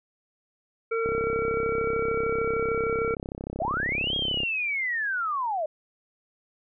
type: harmonic tone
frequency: 455.1 Hz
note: A#4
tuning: 42 cents flat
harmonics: 1 / 3 / 5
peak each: -25 / -31 / -35 dBFS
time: 0.91-3.15 s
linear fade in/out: 10 ms
type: click train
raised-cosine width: 2 ms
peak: -20 dBFS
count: 113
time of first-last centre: 1.06-4.433 s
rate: 33.2 Hz
type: linear two-way sweep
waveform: sine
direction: up then down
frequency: 587.3 to 3286 to 587.3 Hz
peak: -25 dBFS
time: 3.6-5.66 s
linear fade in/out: 5 ms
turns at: 4.15 s
effects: none